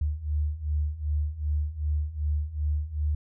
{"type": "beating tone pair", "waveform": "sine", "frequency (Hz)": [73.42, 76.02], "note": ["D2", "D#2"], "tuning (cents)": [0, -40], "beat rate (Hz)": 2.6, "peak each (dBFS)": [-30, -27], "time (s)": [0.01, 3.15], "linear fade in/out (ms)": 5, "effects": []}